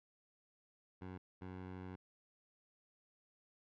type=tone bursts at uneven times; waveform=15% pulse; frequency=92.5 Hz; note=F#2; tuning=in tune; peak=-40 dBFS; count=2; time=1.01-1.18 / 1.41-1.96 s; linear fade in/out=10 ms; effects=low-pass 2000 Hz 12 dB/octave